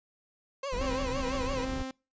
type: tone with vibrato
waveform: 30% pulse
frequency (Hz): 523.3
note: C5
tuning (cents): 0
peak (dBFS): -30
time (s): 0.63-1.65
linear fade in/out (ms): 5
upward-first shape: triangle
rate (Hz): 5.9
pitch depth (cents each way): 160
type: noise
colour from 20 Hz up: brown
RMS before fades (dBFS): -36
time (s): 0.72-1.83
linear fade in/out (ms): 10
type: tone with tremolo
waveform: sawtooth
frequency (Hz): 262.5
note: C4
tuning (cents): +6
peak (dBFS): -29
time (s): 0.81-1.91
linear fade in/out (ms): 2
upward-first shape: sine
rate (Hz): 2.5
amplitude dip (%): 30
effects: noise-tail reverb RT60 0.3 s tail -25 dB re dry + resampled to 16000 Hz